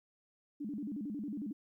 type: tone with vibrato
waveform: sine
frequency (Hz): 247.3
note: B3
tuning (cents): +3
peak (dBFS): -37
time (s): 0.6-1.53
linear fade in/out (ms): 10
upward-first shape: square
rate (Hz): 11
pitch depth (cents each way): 280
effects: 13-bit